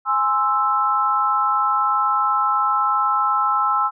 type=chord; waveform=sine; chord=Ab augmented; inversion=none; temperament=equal; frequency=830.6 / 1046.5 / 1318.5 Hz; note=Ab5 / C6 / E6; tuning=0 / 0 / 0 cents; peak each=-23 / -22 / -18 dBFS; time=0.05-3.91 s; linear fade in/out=50 ms; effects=none